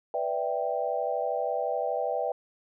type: chord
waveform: sine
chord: E minor seventh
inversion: second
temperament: equal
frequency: 493.9 / 587.3 / 659.3 / 784 Hz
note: B4 / D5 / E5 / G5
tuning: 0 / 0 / 0 / 0 cents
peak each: -32 dBFS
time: 0.14-2.32 s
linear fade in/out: 2 ms
effects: none